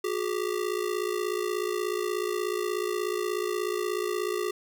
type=ring-modulated tone; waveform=square; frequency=392 Hz; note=G4; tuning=in tune; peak=-25 dBFS; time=0.04-4.51 s; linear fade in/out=0 ms; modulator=28.3 Hz; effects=none